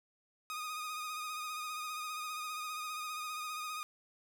sawtooth tone with vibrato, 1239 Hz, D#6, 8 cents flat, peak -35 dBFS, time 0.5-3.83 s, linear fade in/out 0 ms, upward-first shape sine, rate 15 Hz, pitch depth 34 cents each way, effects none

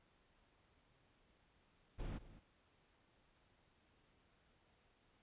brown noise with echo, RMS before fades -44 dBFS, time 1.98-2.19 s, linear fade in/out 20 ms, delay 210 ms, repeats 1, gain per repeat -15 dB, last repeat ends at 2.4 s, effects pink hiss -74 dBFS RMS until 5.22 s + resampled to 8000 Hz

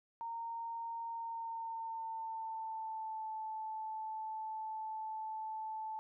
sine tone with pitch glide, 922 to 874.8 Hz, A#5 to A5, -19 to -10 cents, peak -39 dBFS, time 0.21-5.99 s, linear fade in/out 0 ms, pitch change -91 cents, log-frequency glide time 1.09-3.3 s, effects none

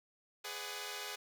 5% pulse chord, G# half-diminished seventh, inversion none, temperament equal with one note detuned, 415.3 / 501.4 / 587.3 / 740 Hz, G#4 / B4 / D5 / F#5, 0 / +26 / 0 / 0 cents, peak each -33 / -35 / -39 / -37 dBFS, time 0.44-1.16 s, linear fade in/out 10 ms, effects none

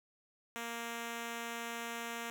5% pulse tone, 233.1 Hz, A#3, in tune, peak -28 dBFS, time 0.56-2.3 s, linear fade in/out 0 ms, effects none

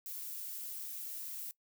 violet noise, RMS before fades -43 dBFS, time 0.06-1.51 s, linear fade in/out 0 ms, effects noise-tail reverb RT60 0.1 s tail -20 dB re dry

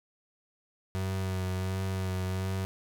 35% pulse tone with vibrato, 94 Hz, F#2, 28 cents sharp, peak -28 dBFS, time 0.95-2.65 s, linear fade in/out 0 ms, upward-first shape sine, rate 1.4 Hz, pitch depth 23 cents each way, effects none

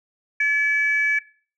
sine tone pair together, 1715 / 2294 Hz, A6 / D7, -45 / -41 cents, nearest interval perfect fourth, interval 504 cents, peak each -19 dBFS, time 0.4-1.19 s, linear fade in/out 5 ms, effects noise-tail reverb RT60 0.4 s tail -18 dB re dry + tanh soft clip ceiling -10 dBFS

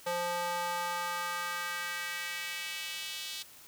square tone with high-pass filter sweep, 174.61 Hz, F3, in tune, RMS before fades -36 dBFS, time 0.06-3.43 s, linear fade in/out 10 ms, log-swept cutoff 610 to 3600 Hz, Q 1.9, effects white hiss -54 dBFS RMS until 3.67 s

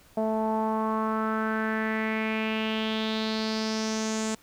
sawtooth tone with low-pass filter sweep, 219.3 Hz, A3, 6 cents flat, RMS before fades -28 dBFS, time 0.17-4.35 s, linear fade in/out 5 ms, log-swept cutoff 710 to 7500 Hz, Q 4.3, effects pink hiss -57 dBFS RMS until 4.42 s

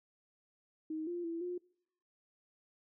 sine tone with pitch steps, 314.4 / 348.6 / 333.3 / 356 Hz, D#4 / F4 / E4 / F4, +18 / -3 / +19 / +33 cents, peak -36 dBFS, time 0.9-1.58 s, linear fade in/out 5 ms, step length 170 ms, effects noise-tail reverb RT60 0.7 s tail -25 dB re dry

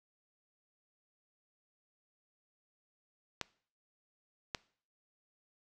clicks, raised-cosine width 0.2 ms, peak -17 dBFS, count 2, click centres 3.413 / 4.548 s, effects noise-tail reverb RT60 0.5 s tail -22 dB re dry

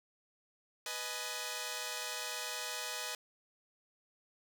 5% pulse chord, G# minor, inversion first, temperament equal with one note detuned, 493.9 / 622.3 / 843.2 Hz, B4 / D#5 / G#5, 0 / 0 / +26 cents, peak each -31 dBFS, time 0.86-3.15 s, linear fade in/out 2 ms, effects none

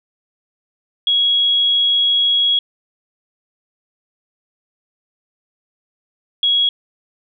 sine tone pair in turn, 3322 / 3322 Hz, G#7 / G#7, 0 / 0 cents, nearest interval unison, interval 0 cents, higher neither, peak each -12 dBFS, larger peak neither, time 1.07-2.59 / 6.43-6.69 s, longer first, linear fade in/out 2 ms, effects none

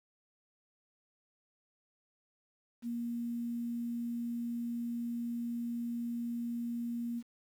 sine tone with quantisation, 236 Hz, A#3, 22 cents sharp, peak -34 dBFS, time 2.82-7.23 s, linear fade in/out 50 ms, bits 10, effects none

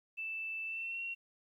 sine tone with pitch glide, 2646 to 2735 Hz, E7 to F7, +6 to -37 cents, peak -37 dBFS, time 0.17-1.15 s, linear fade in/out 20 ms, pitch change +57 cents, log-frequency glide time 0.66-1.01 s, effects 12-bit

